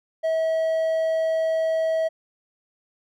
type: tone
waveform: triangle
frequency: 645 Hz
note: E5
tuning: 38 cents flat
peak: -18 dBFS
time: 0.23-2.09 s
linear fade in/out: 20 ms
effects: none